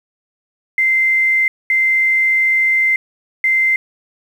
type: tone bursts at uneven times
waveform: sine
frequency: 2081 Hz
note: C7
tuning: 10 cents flat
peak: -11 dBFS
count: 3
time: 0.78-1.48 / 1.7-2.96 / 3.44-3.76 s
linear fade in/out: 2 ms
effects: 7-bit